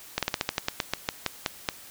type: slowing click train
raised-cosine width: 0.2 ms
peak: -7 dBFS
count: 14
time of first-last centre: 0.18-1.688 s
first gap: 47 ms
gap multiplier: 1.14
effects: white hiss -47 dBFS RMS until 1.9 s